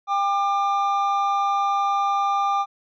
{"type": "tone pair together", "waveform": "triangle", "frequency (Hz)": [798, 1195.6], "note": ["G5", "D6"], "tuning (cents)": [31, 31], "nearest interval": "perfect fifth", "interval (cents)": 700, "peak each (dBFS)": -20, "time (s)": [0.07, 2.66], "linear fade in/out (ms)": 50, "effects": ["resampled to 16000 Hz"]}